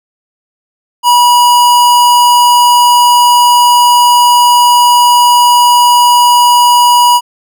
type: tone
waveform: square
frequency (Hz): 970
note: B5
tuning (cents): -31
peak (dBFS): -4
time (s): 1.03-7.21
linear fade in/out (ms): 50
effects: none